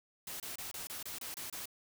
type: noise bursts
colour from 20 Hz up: white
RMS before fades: -43 dBFS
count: 9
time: 0.27-1.656 s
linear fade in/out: 2 ms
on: 130 ms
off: 27 ms
effects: none